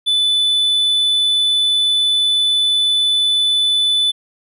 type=tone; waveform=triangle; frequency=3494 Hz; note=A7; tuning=13 cents flat; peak=-11 dBFS; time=0.06-4.12 s; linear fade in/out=20 ms; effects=resampled to 32000 Hz